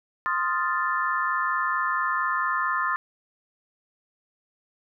sine chord, F dominant seventh, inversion second, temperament equal with one note detuned, 1046.5 / 1244.5 / 1388.9 / 1760 Hz, C6 / Eb6 / F6 / A6, 0 / 0 / -10 / 0 cents, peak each -27 / -28 / -31 / -28 dBFS, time 0.26-2.96 s, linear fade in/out 0 ms, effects none

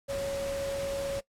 sine tone in noise, 554.4 Hz, C#5, in tune, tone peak -30 dBFS, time 0.08-1.21 s, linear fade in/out 20 ms, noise pink, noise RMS -40 dBFS, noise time 0.08-1.21 s, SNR +7 dB, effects noise-tail reverb RT60 0.1 s tail -19 dB re dry + low-pass 11000 Hz 12 dB/octave

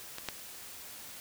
clicks, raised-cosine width 0.2 ms, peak -22 / -16 dBFS, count 2, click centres 0.184 / 0.287 s, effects white hiss -47 dBFS RMS until 1.2 s

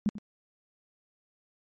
sine tone with echo, 208.2 Hz, G#3, 5 cents sharp, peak -22 dBFS, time 0.06-0.09 s, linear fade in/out 0 ms, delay 93 ms, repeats 1, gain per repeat -14 dB, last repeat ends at 0.183 s, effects MP3 32 kbps

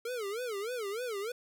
square tone with vibrato, 445.5 Hz, A4, 22 cents sharp, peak -35 dBFS, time 0.05-1.32 s, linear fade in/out 5 ms, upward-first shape sine, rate 3.3 Hz, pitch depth 220 cents each way, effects none

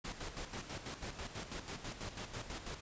pink noise with tremolo, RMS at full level -43 dBFS, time 0.04-2.81 s, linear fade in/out 10 ms, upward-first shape square, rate 6.1 Hz, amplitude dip 60%, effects resampled to 16000 Hz

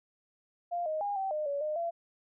sine tone with pitch steps, 697 / 623 / 813 / 772 / 609 / 567 / 610 / 679 Hz, F5 / D#5 / G#5 / G5 / D#5 / C#5 / D#5 / F5, -4 / +2 / -37 / -27 / -37 / +39 / -34 / -49 cents, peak -30 dBFS, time 0.71-1.91 s, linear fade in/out 20 ms, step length 150 ms, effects none

